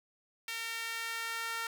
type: tone with high-pass filter sweep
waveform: sawtooth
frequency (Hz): 457.3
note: A#4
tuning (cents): -33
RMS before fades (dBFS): -38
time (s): 0.48-1.67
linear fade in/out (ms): 2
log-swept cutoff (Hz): 2200 to 1400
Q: 1.7
effects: none